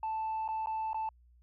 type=tone with dropouts; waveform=sine; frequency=880 Hz; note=A5; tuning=in tune; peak=-30 dBFS; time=0.03-1.09 s; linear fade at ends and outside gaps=2 ms; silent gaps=0.479-0.487 / 0.66-0.67 / 0.932-0.944 s; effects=tanh soft clip ceiling -30 dBFS + added 60 Hz sine -59 dBFS peak until 1.42 s